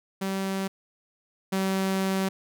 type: tone pair in turn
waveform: sawtooth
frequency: 193 / 191.56 Hz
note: G3 / G3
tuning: -27 / -40 cents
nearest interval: unison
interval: 13 cents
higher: first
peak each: -23 / -20 dBFS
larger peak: second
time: 0.21-0.68 / 1.52-2.29 s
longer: second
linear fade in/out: 10 ms
effects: none